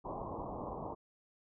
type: low-pass noise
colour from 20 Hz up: white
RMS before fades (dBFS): -42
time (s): 0.04-0.95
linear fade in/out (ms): 20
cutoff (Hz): 1100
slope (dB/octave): 96
effects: none